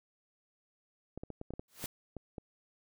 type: clicks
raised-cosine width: 2 ms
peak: -28 dBFS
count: 10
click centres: 1.176 / 1.235 / 1.303 / 1.414 / 1.506 / 1.537 / 1.595 / 1.841 / 2.167 / 2.382 s
type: noise with exponential growth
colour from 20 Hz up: white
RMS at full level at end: -37 dBFS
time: 1.68-1.86 s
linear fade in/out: 2 ms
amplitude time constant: 39 ms
effects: none